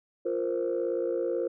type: chord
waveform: sine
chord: F suspended fourth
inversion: none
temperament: just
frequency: 349.2 / 465.6 / 523.8 Hz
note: F4 / Bb4 / C5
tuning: 0 / -2 / +2 cents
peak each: -30 dBFS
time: 0.25-1.48 s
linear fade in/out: 10 ms
effects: tanh soft clip ceiling -20 dBFS